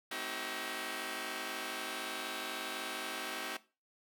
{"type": "chord", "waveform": "5% pulse", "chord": "A diminished seventh", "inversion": "none", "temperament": "just", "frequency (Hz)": [220, 264, 316.8, 380.2], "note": ["A3", "C4", "Eb4", "Gb4"], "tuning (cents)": [0, 16, 31, 47], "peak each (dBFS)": [-37, -34, -32, -31], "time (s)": [0.11, 3.57], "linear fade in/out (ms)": 5, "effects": ["noise-tail reverb RT60 0.3 s tail -17 dB re dry"]}